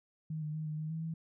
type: tone with pitch steps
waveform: sine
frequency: 156.9 / 152 / 156.2 / 153.2 / 155.5 / 161.2 / 162.4 Hz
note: D#3 / D#3 / D#3 / D#3 / D#3 / E3 / E3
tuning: +15 / -40 / +7 / -27 / -1 / -38 / -26 cents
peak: -35 dBFS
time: 0.3-1.14 s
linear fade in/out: 5 ms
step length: 120 ms
effects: none